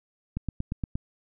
click train, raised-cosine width 5 ms, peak -17 dBFS, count 6, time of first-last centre 0.37-0.955 s, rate 8.55 Hz, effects none

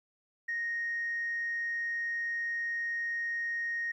sine tone, 1864.7 Hz, A#6, in tune, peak -30 dBFS, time 0.48-3.92 s, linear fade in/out 10 ms, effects tanh soft clip ceiling -27 dBFS + 12-bit

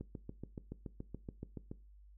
click train, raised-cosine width 3 ms, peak -30 dBFS, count 13, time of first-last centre 0.01-1.715 s, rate 7.04 Hz, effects noise-tail reverb RT60 0.3 s tail -19 dB re dry + added 50 Hz sine -56 dBFS peak until 2.17 s

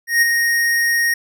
square tone with ADSR envelope, 1864.7 Hz, A#6, in tune, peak -10 dBFS, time 0.07-1.14 s, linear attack 150 ms, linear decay 15 ms, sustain -5 dB, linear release 5 ms, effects none

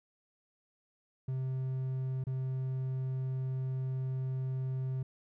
triangle tone with dropouts, 130.81 Hz, C3, in tune, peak -30 dBFS, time 1.28-5.03 s, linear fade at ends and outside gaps 5 ms, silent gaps 2.24-2.268 s, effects none

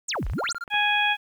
sine exponential two-way sweep, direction down then up, 9240 to 32.47 to 9240 Hz, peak -25 dBFS, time 0.08-0.53 s, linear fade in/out 10 ms, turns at 0.28 s
clicks, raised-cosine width 0.5 ms, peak -26 dBFS, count 11, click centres 0.155 / 0.228 / 0.266 / 0.299 / 0.335 / 0.39 / 0.439 / 0.49 / 0.547 / 0.678 / 0.741 s
triangle tone bursts, 1396.9 Hz, F6, in tune, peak -27 dBFS, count 5, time 0.38-0.64 s, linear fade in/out 5 ms, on 32 ms, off 25 ms
harmonic tone, 830.6 Hz, G#5, in tune, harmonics 1 / 2 / 3 / 4, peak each -25 / -25 / -24 / -27 dBFS, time 0.7-1.17 s, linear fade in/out 50 ms
effects 9-bit

